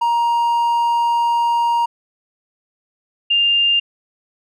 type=tone pair in turn; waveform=triangle / sine; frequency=940 / 2801 Hz; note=A#5 / F7; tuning=+14 / +4 cents; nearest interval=octave + perfect fifth; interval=1890 cents; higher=second; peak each=-12 dBFS; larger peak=neither; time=0.01-1.86 / 3.3-3.8 s; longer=first; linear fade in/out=10 ms; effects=none